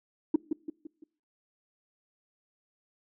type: tone with echo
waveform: sine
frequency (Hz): 311.1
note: D#4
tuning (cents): 0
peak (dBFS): -17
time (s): 0.34-0.36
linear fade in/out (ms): 5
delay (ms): 170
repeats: 4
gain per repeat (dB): -7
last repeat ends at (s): 1.04
effects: noise-tail reverb RT60 0.5 s tail -24 dB re dry + tanh soft clip ceiling -17 dBFS